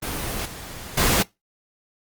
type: noise with level steps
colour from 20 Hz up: pink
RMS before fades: -28 / -37 / -19 dBFS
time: 0.02-1.23 s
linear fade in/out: 10 ms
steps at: 0.45 / 0.97 s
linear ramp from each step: 10 ms
effects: noise-tail reverb RT60 0.2 s tail -22 dB re dry + Opus 24 kbps